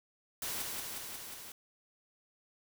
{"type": "noise with echo", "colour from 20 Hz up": "white", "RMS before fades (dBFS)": -38, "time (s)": [0.42, 0.62], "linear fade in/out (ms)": 2, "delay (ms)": 180, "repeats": 5, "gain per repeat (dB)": -2, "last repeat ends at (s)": 1.52, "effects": []}